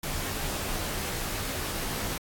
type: noise with comb filter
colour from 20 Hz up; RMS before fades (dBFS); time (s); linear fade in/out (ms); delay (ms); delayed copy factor
pink; -32; 0.03-2.18; 5; 17; -0.6
effects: AAC 64 kbps